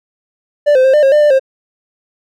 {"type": "tone with pitch steps", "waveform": "triangle", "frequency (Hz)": [587, 517, 529, 599, 540, 598, 593, 532], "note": ["D5", "C5", "C5", "D5", "C#5", "D5", "D5", "C5"], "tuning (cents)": [-1, -21, 19, 34, -45, 31, 17, 29], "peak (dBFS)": -4, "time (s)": [0.66, 1.396], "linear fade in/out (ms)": 20, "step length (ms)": 92, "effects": []}